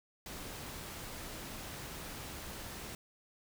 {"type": "noise", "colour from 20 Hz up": "pink", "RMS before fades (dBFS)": -45, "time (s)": [0.26, 2.95], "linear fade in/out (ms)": 2, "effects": []}